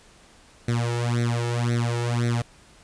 sawtooth tone with flanger, 118.9 Hz, A#2, 35 cents sharp, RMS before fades -24 dBFS, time 0.68-2.42 s, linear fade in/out 5 ms, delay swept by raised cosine 0.5 to 2.3 ms, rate 1.9 Hz, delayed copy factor +1, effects pink hiss -53 dBFS RMS until 2.83 s + resampled to 22050 Hz

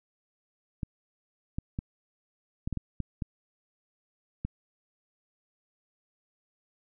clicks, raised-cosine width 5 ms, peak -19 dBFS, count 9, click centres 0.832 / 1.585 / 1.789 / 2.675 / 2.727 / 2.773 / 3.003 / 3.222 / 4.45 s, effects none

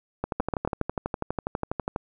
two click trains, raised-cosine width 1 ms, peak -11 / -13 dBFS, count 4 / 22, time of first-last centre 0.4-0.813 / 0.24-1.961 s, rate 7.26 / 12.2 Hz, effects none

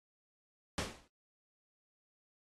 pink noise with exponential decay, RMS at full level -33 dBFS, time 0.78-1.08 s, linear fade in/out 1 ms, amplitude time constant 64 ms, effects low-pass 8000 Hz 12 dB/octave + AAC 32 kbps

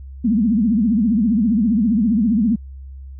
sine tone with vibrato, 220 Hz, A3, in tune, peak -13 dBFS, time 0.24-2.56 s, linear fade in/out 10 ms, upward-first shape triangle, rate 15 Hz, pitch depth 240 cents each way, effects added 67 Hz sine -32 dBFS peak until 3.19 s

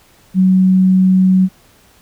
sine tone, 186.9 Hz, F#3, 18 cents sharp, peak -7 dBFS, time 0.34-1.49 s, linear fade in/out 50 ms, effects pink hiss -49 dBFS RMS until 2.01 s

